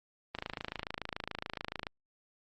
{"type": "click train", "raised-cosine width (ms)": 0.3, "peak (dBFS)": -20, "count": 42, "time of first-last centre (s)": [0.35, 1.869], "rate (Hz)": 27, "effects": ["Opus 32 kbps"]}